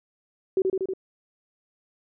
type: tone with echo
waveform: sine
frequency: 379.2 Hz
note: F#4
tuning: 43 cents sharp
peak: -18 dBFS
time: 0.57-0.62 s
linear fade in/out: 2 ms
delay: 79 ms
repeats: 4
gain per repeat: -2 dB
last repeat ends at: 0.936 s
effects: none